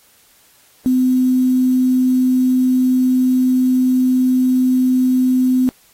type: tone with quantisation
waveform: sine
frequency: 255.2 Hz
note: C4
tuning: 43 cents flat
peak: -11 dBFS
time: 0.86-5.69 s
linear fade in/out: 0 ms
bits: 6
effects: white hiss -52 dBFS RMS until 5.93 s + AAC 48 kbps